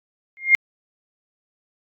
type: tone with exponential growth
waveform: sine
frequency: 2123 Hz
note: C7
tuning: 25 cents sharp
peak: -6 dBFS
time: 0.37-0.55 s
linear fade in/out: 0 ms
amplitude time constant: 39 ms
effects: AAC 64 kbps

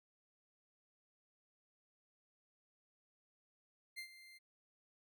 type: tone with ADSR envelope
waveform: 30% pulse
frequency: 2093 Hz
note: C7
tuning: in tune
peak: -40 dBFS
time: 3.96-4.39 s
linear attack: 26 ms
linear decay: 87 ms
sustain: -14 dB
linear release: 22 ms
effects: none

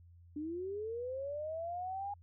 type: linear sweep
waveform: sine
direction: up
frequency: 290 to 821 Hz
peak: -37 dBFS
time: 0.36-2.14 s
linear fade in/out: 5 ms
effects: added 86 Hz sine -56 dBFS peak until 2.22 s

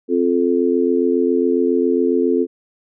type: chord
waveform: sine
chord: F major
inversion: second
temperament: just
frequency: 261.9 / 349.2 / 436.5 Hz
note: C4 / F4 / A4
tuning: +2 / 0 / -14 cents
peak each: -18 dBFS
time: 0.08-2.47 s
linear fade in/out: 50 ms
effects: none

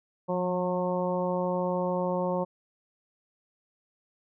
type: harmonic tone with a mistuned harmonic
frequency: 180.9 Hz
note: F#3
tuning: 39 cents flat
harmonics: 1 / 2 / 3 / 4 / 5 / 6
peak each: -31 / -34 / -29 / -39 / -34 / -39 dBFS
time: 0.28-2.45 s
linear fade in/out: 20 ms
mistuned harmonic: 1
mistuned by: -27 cents
effects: none

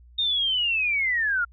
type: linear sweep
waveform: sine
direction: down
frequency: 3700 to 1372 Hz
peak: -21 dBFS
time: 0.18-1.45 s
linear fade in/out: 10 ms
effects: added 60 Hz sine -48 dBFS peak until 1.52 s

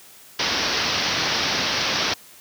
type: low-pass noise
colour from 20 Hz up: white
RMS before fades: -23 dBFS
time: 0.39-2.14 s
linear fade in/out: 5 ms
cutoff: 5800 Hz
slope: 96 dB/octave
effects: white hiss -47 dBFS RMS until 2.4 s + high-pass 80 Hz 12 dB/octave

